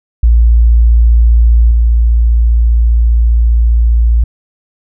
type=tone with level steps; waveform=sine; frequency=57.5 Hz; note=A#1; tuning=23 cents flat; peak=-3 / -5 dBFS; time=0.23-4.24 s; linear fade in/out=5 ms; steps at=1.71 s; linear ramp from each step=2 ms; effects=none